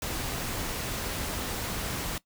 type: noise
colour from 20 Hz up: pink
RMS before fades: -33 dBFS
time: 0.02-2.18 s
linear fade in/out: 2 ms
effects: noise-tail reverb RT60 0.1 s tail -19 dB re dry